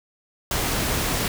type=noise; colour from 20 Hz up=pink; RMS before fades=-24 dBFS; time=0.51-1.28 s; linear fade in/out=2 ms; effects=none